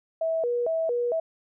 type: tone with vibrato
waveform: sine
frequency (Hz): 560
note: C#5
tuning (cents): +18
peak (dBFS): -23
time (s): 0.21-1.2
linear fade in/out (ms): 5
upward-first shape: square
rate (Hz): 2.2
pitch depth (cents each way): 260
effects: none

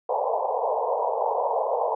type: band-pass noise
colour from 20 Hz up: pink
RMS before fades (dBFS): -25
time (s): 0.09-1.95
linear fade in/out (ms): 5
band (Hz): 450 to 1000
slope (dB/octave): 96
effects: none

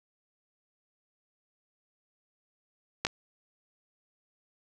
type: clicks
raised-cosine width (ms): 0.2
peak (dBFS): -9 / -17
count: 2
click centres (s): 3.05 / 3.068
effects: none

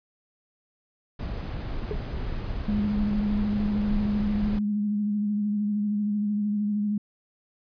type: noise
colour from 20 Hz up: brown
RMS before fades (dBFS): -31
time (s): 1.19-4.59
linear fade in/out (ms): 5
type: tone with exponential decay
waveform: sine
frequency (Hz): 421.2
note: G#4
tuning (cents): +24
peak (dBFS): -23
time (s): 1.91-1.99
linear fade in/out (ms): 0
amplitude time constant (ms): 16
type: tone with vibrato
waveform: sine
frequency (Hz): 207.5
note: G#3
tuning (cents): -1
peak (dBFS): -23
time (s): 2.68-6.98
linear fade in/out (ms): 5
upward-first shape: sine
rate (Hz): 13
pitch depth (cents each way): 29
effects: resampled to 11025 Hz

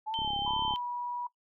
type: tone with vibrato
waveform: sine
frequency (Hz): 851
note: G#5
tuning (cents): +42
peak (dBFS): -32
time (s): 0.06-0.75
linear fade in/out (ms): 20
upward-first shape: sine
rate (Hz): 2.3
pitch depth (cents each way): 90
type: tone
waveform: sine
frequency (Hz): 3104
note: G7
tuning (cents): -18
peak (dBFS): -32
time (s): 0.14-0.76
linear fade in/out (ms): 0
type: click train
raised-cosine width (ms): 3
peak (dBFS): -30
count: 20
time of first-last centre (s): 0.19-0.738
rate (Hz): 34.7
type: tone with pitch glide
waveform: sine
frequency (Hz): 987.8 to 970.8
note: B5 to B5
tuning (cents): 0 to -30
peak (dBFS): -33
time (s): 0.46-1.27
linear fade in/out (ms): 5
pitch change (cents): -30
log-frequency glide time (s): 0.69-0.84
effects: noise-tail reverb RT60 0.1 s tail -20 dB re dry

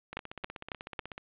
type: two click trains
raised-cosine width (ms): 0.3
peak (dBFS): -24 / -17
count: 18 / 4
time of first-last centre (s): 0.13-1.179 / 0.17-0.992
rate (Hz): 16.2 / 3.65
effects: resampled to 8000 Hz + 9-bit

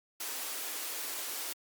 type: high-pass noise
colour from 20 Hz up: white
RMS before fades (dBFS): -38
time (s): 0.2-1.53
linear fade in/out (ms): 5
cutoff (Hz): 260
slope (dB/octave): 96
effects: Opus 48 kbps

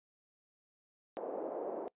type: band-pass noise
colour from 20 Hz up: white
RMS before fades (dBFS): -40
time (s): 1.17-1.88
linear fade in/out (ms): 0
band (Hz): 340 to 630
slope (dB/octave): 24
effects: noise-tail reverb RT60 0.1 s tail -23 dB re dry + resampled to 8000 Hz

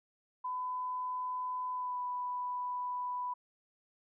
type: tone with pitch glide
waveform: sine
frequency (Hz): 1005 to 990.6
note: B5 to B5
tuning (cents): +30 to +5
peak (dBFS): -34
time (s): 0.44-3.34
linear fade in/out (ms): 10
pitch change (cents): -25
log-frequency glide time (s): 1.72-2
effects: none

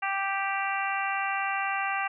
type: harmonic tone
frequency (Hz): 392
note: G4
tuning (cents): 0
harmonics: 2 / 3 / 4 / 5 / 6 / 7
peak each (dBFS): -31 / -33 / -34 / -35 / -36 / -36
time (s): 0.02-2.08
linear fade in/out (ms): 10
effects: none

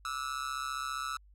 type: tone with amplitude modulation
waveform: 45% pulse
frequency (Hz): 1306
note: E6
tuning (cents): -17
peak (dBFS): -30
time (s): 0.05-1.17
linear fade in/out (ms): 2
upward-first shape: sine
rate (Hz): 135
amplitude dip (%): 95
effects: added 50 Hz sine -56 dBFS peak until 1.34 s + low-pass 11000 Hz 12 dB/octave

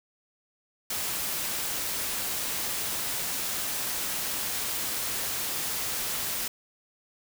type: noise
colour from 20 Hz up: white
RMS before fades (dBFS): -31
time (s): 0.9-6.48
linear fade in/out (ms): 5
effects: none

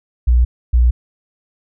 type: tone pair in turn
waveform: sine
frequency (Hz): 60.4 / 60.4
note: B1 / B1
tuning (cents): -38 / -38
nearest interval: unison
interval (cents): 0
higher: neither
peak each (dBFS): -8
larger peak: neither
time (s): 0.27-0.45 / 0.73-0.91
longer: neither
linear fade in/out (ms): 10
effects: none

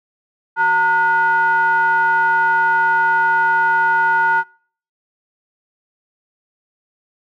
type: ring-modulated tone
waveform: triangle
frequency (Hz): 267.9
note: C4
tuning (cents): +41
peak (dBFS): -7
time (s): 0.56-4.44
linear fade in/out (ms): 50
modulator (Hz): 1180
effects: noise-tail reverb RT60 0.5 s tail -26 dB re dry

